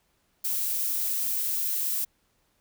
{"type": "noise", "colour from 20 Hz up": "violet", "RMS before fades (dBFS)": -28, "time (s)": [0.44, 2.05], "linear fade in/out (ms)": 10, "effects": ["pink hiss -70 dBFS RMS until 2.6 s"]}